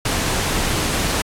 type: noise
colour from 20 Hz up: pink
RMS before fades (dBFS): -20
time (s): 0.05-1.22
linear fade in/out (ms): 5
effects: low-pass 11000 Hz 12 dB/octave + AAC 64 kbps